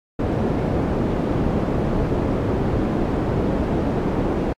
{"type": "low-pass noise", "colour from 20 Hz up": "white", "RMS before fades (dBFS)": -21, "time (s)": [0.19, 4.53], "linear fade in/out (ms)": 5, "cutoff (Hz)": 380, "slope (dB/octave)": 12, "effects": ["AAC 64 kbps"]}